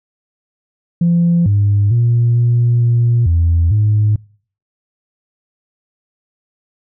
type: tone with pitch steps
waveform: sine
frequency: 171.3 / 101.8 / 118.5 / 119.5 / 118.6 / 84 / 105.8 Hz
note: F3 / G#2 / A#2 / A#2 / A#2 / E2 / G#2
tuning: -33 / -34 / +29 / +43 / +30 / +33 / +33 cents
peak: -8 dBFS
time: 1.01-4.16 s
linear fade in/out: 5 ms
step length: 450 ms
effects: noise-tail reverb RT60 0.5 s tail -26 dB re dry + tanh soft clip ceiling -6 dBFS